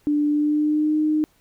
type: tone with pitch glide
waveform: sine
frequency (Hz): 295.1 to 306.7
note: D4 to D#4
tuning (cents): +8 to -25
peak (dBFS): -17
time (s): 0.07-1.24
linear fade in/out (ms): 0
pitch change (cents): +67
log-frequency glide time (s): 0.28-0.97
effects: pink hiss -61 dBFS RMS until 1.4 s